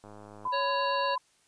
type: click train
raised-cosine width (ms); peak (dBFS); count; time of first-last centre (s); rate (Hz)
1; -34; 46; 0.04-0.473; 104
type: tone with vibrato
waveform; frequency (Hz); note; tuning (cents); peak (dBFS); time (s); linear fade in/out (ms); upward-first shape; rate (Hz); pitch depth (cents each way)
sine; 1000; B5; +21; -28; 0.45-1.18; 5; sine; 8.7; 25
type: harmonic tone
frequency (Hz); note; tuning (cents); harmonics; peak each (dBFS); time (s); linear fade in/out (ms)
556; C#5; +5; 1 / 3 / 5 / 7 / 8; -31 / -36 / -38 / -39 / -40; 0.52-1.16; 20
effects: white hiss -66 dBFS RMS until 1.47 s + resampled to 22050 Hz